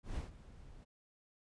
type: noise with ADSR envelope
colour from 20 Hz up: brown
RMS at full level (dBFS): -38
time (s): 0.03-0.85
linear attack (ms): 130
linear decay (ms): 140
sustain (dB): -17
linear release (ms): 18
effects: resampled to 22050 Hz